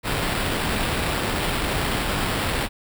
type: noise with sample-and-hold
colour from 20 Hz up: pink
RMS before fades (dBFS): -24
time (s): 0.03-2.69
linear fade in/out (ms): 50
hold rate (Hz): 6300
effects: none